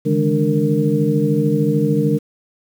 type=tone cluster; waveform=sine; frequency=144.8 / 158.2 / 207.7 / 294.4 / 461.7 Hz; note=D3 / D#3 / G#3 / D4 / A#4; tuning=-24 / +29 / 0 / +4 / -17 cents; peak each=-20 dBFS; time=0.05-2.19 s; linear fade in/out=20 ms; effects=7-bit